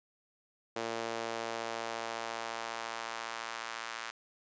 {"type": "tone with high-pass filter sweep", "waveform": "sawtooth", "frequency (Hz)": 114.5, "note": "A#2", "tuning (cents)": -31, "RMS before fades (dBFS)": -39, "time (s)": [0.76, 4.11], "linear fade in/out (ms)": 5, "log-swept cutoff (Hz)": [440, 1300], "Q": 1.2, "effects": ["resampled to 16000 Hz"]}